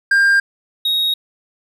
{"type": "tone pair in turn", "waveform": "triangle", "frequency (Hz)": [1599, 3768], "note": ["G6", "A#7"], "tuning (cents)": [34, 18], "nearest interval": "octave + minor third", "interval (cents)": 1484, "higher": "second", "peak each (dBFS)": [-8, -13], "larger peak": "first", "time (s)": [[0.11, 0.4], [0.85, 1.14]], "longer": "neither", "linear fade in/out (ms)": 5, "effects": []}